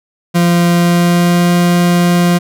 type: tone with pitch glide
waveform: 40% pulse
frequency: 172.9 to 174.91 Hz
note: F3 to F3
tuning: -17 to +3 cents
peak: -7 dBFS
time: 0.34-2.39 s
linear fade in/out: 20 ms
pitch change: +20 cents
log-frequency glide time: 0.72-1.53 s
effects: none